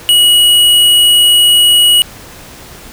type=tone; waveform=square; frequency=2912 Hz; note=F#7; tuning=28 cents flat; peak=-5 dBFS; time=0.09-2.02 s; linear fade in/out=0 ms; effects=pink hiss -33 dBFS RMS until 2.92 s